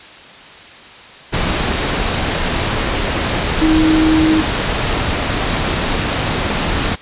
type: tone in noise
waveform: sine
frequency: 315.8 Hz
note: D#4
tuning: 26 cents sharp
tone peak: -10 dBFS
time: 3.61-4.42 s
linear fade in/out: 20 ms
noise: pink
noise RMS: -17 dBFS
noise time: 1.32-6.96 s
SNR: +4 dB
effects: white hiss -37 dBFS RMS until 7.01 s + resampled to 8000 Hz